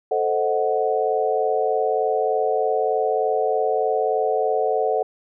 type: chord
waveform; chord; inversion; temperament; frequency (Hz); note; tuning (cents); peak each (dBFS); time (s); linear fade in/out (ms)
sine; A diminished seventh; none; equal; 440 / 523.3 / 622.3 / 740; A4 / C5 / Eb5 / Gb5; 0 / 0 / 0 / 0; -22 / -25 / -26 / -23; 0.11-5.03; 5
effects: none